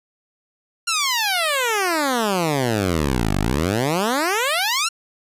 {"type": "exponential two-way sweep", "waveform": "10% pulse", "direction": "down then up", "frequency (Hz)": [1411, 46.61, 1411], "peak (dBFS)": -10, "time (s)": [0.87, 4.89], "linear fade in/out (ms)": 10, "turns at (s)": 3.37, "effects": ["resampled to 32000 Hz"]}